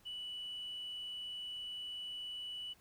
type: tone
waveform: sine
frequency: 2960 Hz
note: F#7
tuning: in tune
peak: -40 dBFS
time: 0.05-2.74 s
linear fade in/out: 20 ms
effects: tanh soft clip ceiling -38 dBFS + pink hiss -67 dBFS RMS until 2.8 s

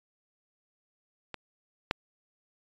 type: clicks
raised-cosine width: 0.3 ms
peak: -21 / -10 dBFS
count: 2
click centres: 1.343 / 1.911 s
effects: resampled to 16000 Hz

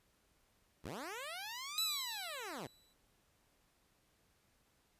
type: linear two-way sweep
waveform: 10% pulse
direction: up then down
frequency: 52.8 to 1318.5 to 108.9 Hz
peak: -35 dBFS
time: 0.84-2.67 s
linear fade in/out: 5 ms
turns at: 1.83 s
type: tone with exponential decay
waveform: sawtooth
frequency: 3951 Hz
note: B7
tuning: in tune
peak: -29 dBFS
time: 1.78-2.93 s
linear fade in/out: 0 ms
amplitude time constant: 250 ms
effects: pink hiss -74 dBFS RMS until 4.99 s + resampled to 32000 Hz

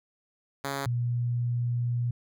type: tone pair in turn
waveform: 5% pulse / sine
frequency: 138.59 / 120.52 Hz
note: C#3 / B2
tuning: 0 / -42 cents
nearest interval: major second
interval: 242 cents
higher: first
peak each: -19 / -25 dBFS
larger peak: first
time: 0.64-0.86 / 0.86-2.11 s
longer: second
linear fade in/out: 5 ms
effects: none

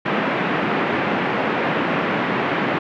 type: band-pass noise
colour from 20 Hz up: pink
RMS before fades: -21 dBFS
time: 0.05-2.79 s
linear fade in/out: 10 ms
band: 170 to 2500 Hz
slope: 24 dB/octave
effects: none

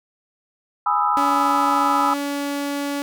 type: chord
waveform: sine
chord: E major seventh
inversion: first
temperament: equal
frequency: 830.6 / 987.8 / 1244.5 / 1318.5 Hz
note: G#5 / B5 / D#6 / E6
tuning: 0 / 0 / 0 / 0 cents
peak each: -22 dBFS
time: 0.86-2.14 s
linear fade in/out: 5 ms
type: tone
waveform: sawtooth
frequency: 284.3 Hz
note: C#4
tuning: 44 cents sharp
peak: -19 dBFS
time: 1.17-3.02 s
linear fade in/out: 0 ms
effects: none

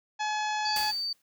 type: harmonic tone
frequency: 850 Hz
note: G#5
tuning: 40 cents sharp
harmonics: 1 / 2 / 3 / 4 / 5 / 6 / 7 / 8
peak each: -29 / -35 / -39 / -41 / -43 / -45 / -46 / -47 dBFS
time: 0.19-0.92 s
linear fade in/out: 20 ms
type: tone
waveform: sine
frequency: 4593 Hz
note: D8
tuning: 39 cents flat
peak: -29 dBFS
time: 0.65-1.13 s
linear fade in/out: 5 ms
type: noise with exponential decay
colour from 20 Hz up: white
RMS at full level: -33 dBFS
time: 0.76-1.22 s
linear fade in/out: 2 ms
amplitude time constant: 100 ms
effects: none

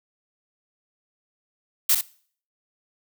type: noise with echo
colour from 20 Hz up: blue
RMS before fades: -18 dBFS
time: 1.89-1.95 s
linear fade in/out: 5 ms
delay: 62 ms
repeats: 1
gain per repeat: -7 dB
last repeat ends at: 2.012 s
effects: noise-tail reverb RT60 0.5 s tail -21 dB re dry

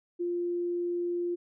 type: tone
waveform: sine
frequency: 349.2 Hz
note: F4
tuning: in tune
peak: -28 dBFS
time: 0.19-1.36 s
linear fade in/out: 20 ms
effects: none

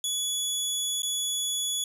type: tone with dropouts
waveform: 20% pulse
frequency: 3400 Hz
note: G#7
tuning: 40 cents sharp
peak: -21 dBFS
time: 0.04-1.84 s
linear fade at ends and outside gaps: 2 ms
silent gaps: 1.021-1.031 s
effects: none

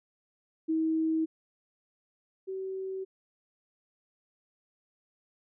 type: tone pair in turn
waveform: sine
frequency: 319.9 / 381.1 Hz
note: D#4 / G4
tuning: +48 / -49 cents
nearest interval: minor third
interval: 303 cents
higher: second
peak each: -25 / -33 dBFS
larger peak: first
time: 0.68-1.26 / 2.47-3.05 s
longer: neither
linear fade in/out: 20 ms
effects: none

